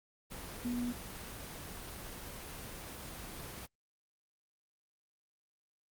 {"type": "tone in noise", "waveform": "sine", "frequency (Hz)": 243, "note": "B3", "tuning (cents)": -28, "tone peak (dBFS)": -33, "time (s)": [0.64, 0.93], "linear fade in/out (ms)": 20, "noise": "pink", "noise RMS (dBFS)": -45, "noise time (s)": [0.3, 3.67], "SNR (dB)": 9, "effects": ["Opus 24 kbps"]}